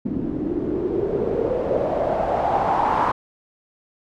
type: noise with low-pass filter sweep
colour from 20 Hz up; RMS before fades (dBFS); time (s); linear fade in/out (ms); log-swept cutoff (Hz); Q
white; -22; 0.05-3.12; 10; 260 to 1000; 5.3
effects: none